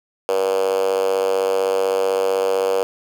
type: tone with high-pass filter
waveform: 5% pulse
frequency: 95.8 Hz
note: G2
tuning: 39 cents flat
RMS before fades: -19 dBFS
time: 0.29-2.83 s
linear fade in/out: 0 ms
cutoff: 490 Hz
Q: 7.5
effects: none